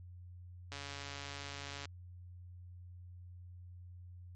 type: click train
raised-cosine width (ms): 0.2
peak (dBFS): -27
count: 161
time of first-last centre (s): 0.72-1.855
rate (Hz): 141
effects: added 89 Hz sine -49 dBFS peak until 4.35 s + MP3 48 kbps